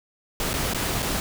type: noise with dropouts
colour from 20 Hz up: pink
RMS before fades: -26 dBFS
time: 0.4-1.2 s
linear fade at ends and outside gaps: 1 ms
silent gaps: 0.532-0.539 / 0.736-0.746 / 1.023-1.027 s
effects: none